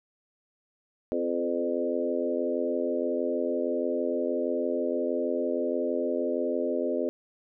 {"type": "harmonic tone with a mistuned harmonic", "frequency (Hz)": 86.3, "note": "F2", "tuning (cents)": -20, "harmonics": [3, 4, 5, 6, 7], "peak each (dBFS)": [-32, -32, -32, -32, -32], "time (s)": [1.12, 7.09], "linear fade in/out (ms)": 0, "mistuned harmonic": 6, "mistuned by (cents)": -16, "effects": []}